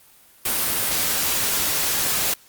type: noise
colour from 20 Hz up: white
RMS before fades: -22 dBFS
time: 0.45-2.34 s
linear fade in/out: 5 ms
effects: white hiss -52 dBFS RMS until 2.48 s + Opus 32 kbps